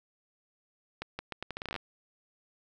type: accelerating click train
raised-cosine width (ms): 0.3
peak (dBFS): -20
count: 14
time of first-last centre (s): 1.02-1.762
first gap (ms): 170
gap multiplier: 0.78
effects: none